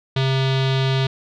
square tone with low-pass filter, 133.3 Hz, C3, 33 cents sharp, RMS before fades -19 dBFS, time 0.16-1.07 s, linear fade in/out 5 ms, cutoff 3700 Hz, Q 3.6, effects none

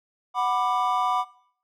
triangle chord, B minor, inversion second, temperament just, 740.8 / 987.8 / 1185.3 Hz, F#5 / B5 / D6, +2 / 0 / +16 cents, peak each -24 dBFS, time 0.34-1.25 s, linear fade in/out 50 ms, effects noise-tail reverb RT60 0.6 s tail -19 dB re dry

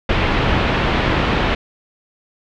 pink low-pass noise, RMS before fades -17 dBFS, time 0.09-1.55 s, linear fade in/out 5 ms, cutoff 3300 Hz, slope 24 dB/octave, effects none

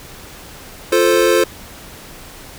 square chord, F major, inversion none, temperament equal, 349.2 / 440 / 523.3 Hz, F4 / A4 / C5, 0 / 0 / 0 cents, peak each -16 dBFS, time 0.92-1.44 s, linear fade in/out 5 ms, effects pink hiss -37 dBFS RMS until 2.58 s

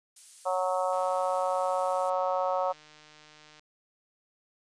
violet noise, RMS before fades -44 dBFS, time 0.16-2.1 s, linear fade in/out 5 ms
harmonic tone, 184.5 Hz, F#3, 5 cents flat, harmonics 3 / 4 / 5 / 6 / 7, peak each -29 / -31 / -33 / -35 / -36 dBFS, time 0.45-2.73 s, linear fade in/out 20 ms
click train, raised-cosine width 0.2 ms, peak -36 dBFS, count 406, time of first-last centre 0.93-3.594 s, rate 152 Hz
effects resampled to 22050 Hz

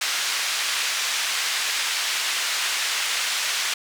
pink band-pass noise, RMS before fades -25 dBFS, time 0.01-3.74 s, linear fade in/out 5 ms, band 1800 to 7200 Hz, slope 12 dB/octave, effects none

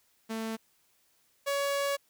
sawtooth tone pair in turn, 223 / 561.9 Hz, A3 / C#5, +23 / +23 cents, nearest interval octave + major third, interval 1600 cents, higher second, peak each -29 / -24 dBFS, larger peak second, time 0.29-0.57 / 1.46-1.97 s, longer second, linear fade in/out 20 ms, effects white hiss -69 dBFS RMS until 2.09 s

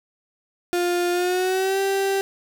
35% pulse tone with pitch glide, 352 to 390.6 Hz, F4 to G4, +14 to -6 cents, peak -18 dBFS, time 0.73-2.21 s, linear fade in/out 0 ms, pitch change +180 cents, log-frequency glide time 1.12-1.8 s, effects none

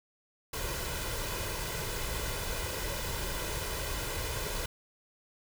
pink noise with comb filter, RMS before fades -35 dBFS, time 0.53-4.66 s, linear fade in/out 5 ms, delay 2 ms, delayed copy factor +0.6, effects none

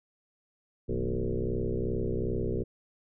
sine tone with frequency modulation, 174.61 Hz, F3, in tune, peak -27 dBFS, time 0.88-2.64 s, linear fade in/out 20 ms, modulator 62.6 Hz, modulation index 4.7, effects none

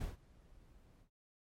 brown noise with ADSR envelope, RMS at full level -38 dBFS, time 0-1.1 s, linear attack 12 ms, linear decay 150 ms, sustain -24 dB, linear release 100 ms, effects MP3 64 kbps

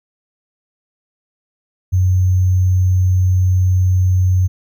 sine tone with sample-and-hold, 92.1 Hz, F#2, 7 cents flat, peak -10 dBFS, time 1.92-4.48 s, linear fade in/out 20 ms, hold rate 6300 Hz, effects none

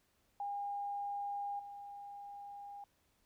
sine tone with level steps, 809 Hz, G#5, 46 cents flat, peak -37 / -46 dBFS, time 0.4-2.84 s, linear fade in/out 2 ms, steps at 1.59 s, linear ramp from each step 5 ms, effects pink hiss -75 dBFS RMS until 3.25 s

